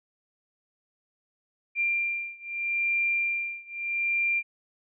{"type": "beating tone pair", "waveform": "sine", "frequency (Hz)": [2380, 2380.79], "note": ["D7", "D7"], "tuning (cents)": [22, 23], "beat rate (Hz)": 0.79, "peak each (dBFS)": [-28, -29], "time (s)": [1.75, 4.43], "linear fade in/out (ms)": 50, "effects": []}